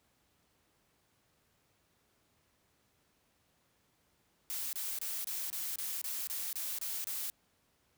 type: noise bursts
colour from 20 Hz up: blue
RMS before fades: -38 dBFS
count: 11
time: 4.5-7.3 s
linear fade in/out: 0 ms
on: 230 ms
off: 27 ms
effects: pink hiss -73 dBFS RMS until 7.97 s + high-pass 60 Hz 12 dB/octave